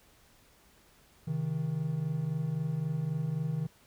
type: tone pair together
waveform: triangle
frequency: 134.32 / 158.1 Hz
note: C3 / D#3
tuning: +46 / +28 cents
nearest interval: minor third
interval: 282 cents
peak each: -33 / -29 dBFS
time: 1.27-3.67 s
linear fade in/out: 10 ms
effects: pink hiss -62 dBFS RMS until 3.86 s